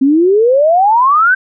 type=exponential sweep; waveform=sine; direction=up; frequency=260 to 1568 Hz; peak=-6 dBFS; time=0.01-1.35 s; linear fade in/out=10 ms; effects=none